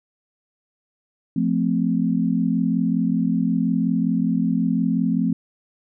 sine chord, F major, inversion none, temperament equal with one note detuned, 174.61 / 220 / 259.1 Hz, F3 / A3 / C4, 0 / 0 / -17 cents, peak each -22 dBFS, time 1.36-5.33 s, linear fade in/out 5 ms, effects none

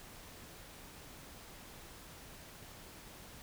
silence, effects pink hiss -53 dBFS RMS until 3.42 s

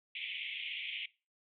pink band-pass noise, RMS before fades -41 dBFS, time 0.15-1.06 s, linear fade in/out 5 ms, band 2100 to 3400 Hz, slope 96 dB/octave, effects noise-tail reverb RT60 0.3 s tail -21 dB re dry

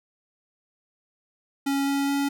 square tone with pitch steps, 277.2 / 278.8 / 280.4 Hz, C#4 / C#4 / C#4, 0 / +10 / +20 cents, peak -23 dBFS, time 1.66-2.29 s, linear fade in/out 10 ms, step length 210 ms, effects none

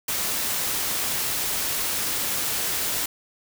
white noise, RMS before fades -26 dBFS, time 0.08-3.06 s, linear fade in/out 5 ms, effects none

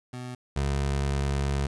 25% pulse tone pair in turn, 124.8 / 69.58 Hz, B2 / C#2, +19 / +7 cents, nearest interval minor seventh, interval 1012 cents, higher first, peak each -31 / -21 dBFS, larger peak second, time 0.13-0.35 / 0.56-1.67 s, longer second, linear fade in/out 5 ms, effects resampled to 22050 Hz + 9-bit

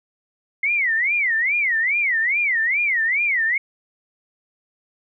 sine tone with vibrato, 2076 Hz, C7, 14 cents flat, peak -17 dBFS, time 0.63-3.58 s, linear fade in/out 5 ms, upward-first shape sine, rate 2.4 Hz, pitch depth 270 cents each way, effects none

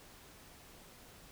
silence, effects pink hiss -57 dBFS RMS until 1.31 s

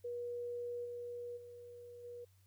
sine tone with level steps, 481.8 Hz, B4, 43 cents flat, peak -39 / -42 / -50 / -46 dBFS, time 0.04-2.25 s, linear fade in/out 10 ms, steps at 0.84 / 1.36 / 2.03 s, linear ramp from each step 20 ms, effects added 95 Hz sine -65 dBFS peak until 2.46 s + white hiss -75 dBFS RMS until 2.46 s

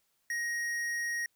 triangle tone with tanh clipping, 1879 Hz, A#6, 13 cents sharp, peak -33 dBFS, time 0.3-1.26 s, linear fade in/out 2 ms, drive 18 dB, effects white hiss -75 dBFS RMS until 1.35 s

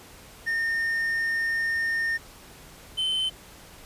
triangle tone pair in turn, 1825 / 3069 Hz, A#6 / G7, -37 / -37 cents, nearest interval major sixth, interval 900 cents, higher second, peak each -22 dBFS, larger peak neither, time 0.46-2.18 / 2.97-3.3 s, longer first, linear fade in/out 20 ms, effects pink hiss -48 dBFS RMS until 3.85 s + resampled to 32000 Hz

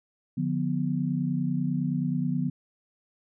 sine chord, B diminished, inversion first, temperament just, 148.16 / 177.8 / 246.9 Hz, D3 / F3 / B3, +16 / +31 / 0 cents, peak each -29 dBFS, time 0.37-2.5 s, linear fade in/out 10 ms, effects none

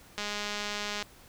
click train, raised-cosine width 0.2 ms, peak -17 dBFS, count 176, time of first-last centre 0.18-1.025 s, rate 207 Hz, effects pink hiss -55 dBFS RMS until 1.28 s

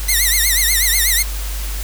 5% pulse tone with vibrato, 1975.5 Hz, B6, in tune, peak -3 dBFS, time 0.08-1.23 s, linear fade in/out 10 ms, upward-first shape triangle, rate 8.2 Hz, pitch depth 180 cents each way, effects added 50 Hz sine -21 dBFS peak until 1.83 s + white hiss -30 dBFS RMS until 1.83 s

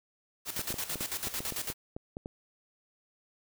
white noise with tremolo, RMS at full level -34 dBFS, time 0.45-1.74 s, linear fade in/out 50 ms, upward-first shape square, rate 9 Hz, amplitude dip 70%
clicks, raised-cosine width 2 ms, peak -25 dBFS, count 12, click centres 0.593 / 0.705 / 0.742 / 0.957 / 1.009 / 1.271 / 1.405 / 1.523 / 1.701 / 1.965 / 2.169 / 2.259 s
effects none

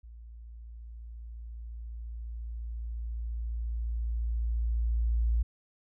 sine tone with level ramp, 57.2 Hz, A#1, 32 cents flat, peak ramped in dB -45 to -23 dBFS, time 0.03-5.43 s, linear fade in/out 10 ms, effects none

